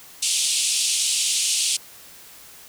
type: band-pass noise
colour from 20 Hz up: white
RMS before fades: -22 dBFS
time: 0.22-1.77 s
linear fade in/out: 10 ms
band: 2600 to 9700 Hz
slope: 48 dB/octave
effects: white hiss -45 dBFS RMS until 2.68 s